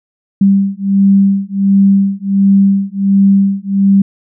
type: beating tone pair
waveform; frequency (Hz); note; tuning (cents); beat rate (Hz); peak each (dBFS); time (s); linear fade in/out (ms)
sine; 196 / 197.4; G3 / G3; 0 / +12; 1.4; -10; 0.41-4.02; 5
effects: none